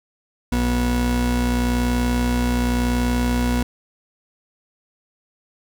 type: tone pair together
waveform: 40% pulse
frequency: 60.9 / 243.6 Hz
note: B1 / B3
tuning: -24 / -24 cents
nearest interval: 2 octaves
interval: 2400 cents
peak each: -20 / -21 dBFS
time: 0.52-3.63 s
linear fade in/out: 5 ms
effects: none